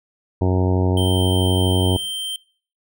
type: harmonic tone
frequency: 92.2 Hz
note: F#2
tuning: 6 cents flat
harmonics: 1 / 2 / 3 / 4 / 5 / 6 / 7 / 8 / 9 / 10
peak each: -17 / -24 / -24 / -24 / -28 / -34 / -31 / -35 / -34 / -34 dBFS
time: 0.41-1.97 s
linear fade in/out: 5 ms
type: tone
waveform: square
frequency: 3132 Hz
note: G7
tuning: 2 cents flat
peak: -25 dBFS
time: 0.97-2.36 s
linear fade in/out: 2 ms
effects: noise-tail reverb RT60 0.5 s tail -24 dB re dry